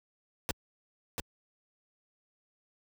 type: noise with echo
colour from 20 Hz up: pink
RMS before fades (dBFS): -31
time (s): 0.49-0.51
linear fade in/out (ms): 0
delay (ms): 690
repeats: 1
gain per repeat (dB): -4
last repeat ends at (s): 1.2
effects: high-pass 60 Hz 12 dB/octave